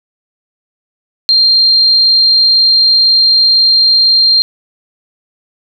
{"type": "tone", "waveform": "sine", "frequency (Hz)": 4186, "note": "C8", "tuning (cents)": 0, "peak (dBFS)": -5, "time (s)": [1.29, 4.42], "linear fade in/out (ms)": 0, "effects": []}